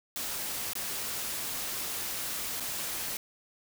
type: noise with dropouts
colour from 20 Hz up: white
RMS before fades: -35 dBFS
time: 0.16-3.17 s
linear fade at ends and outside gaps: 1 ms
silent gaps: 0.733-0.753 / 2.6-2.605 s
effects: none